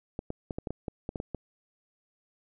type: clicks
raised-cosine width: 2 ms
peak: -20 dBFS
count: 11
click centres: 0.191 / 0.304 / 0.508 / 0.585 / 0.672 / 0.706 / 0.882 / 1.091 / 1.158 / 1.201 / 1.347 s
effects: none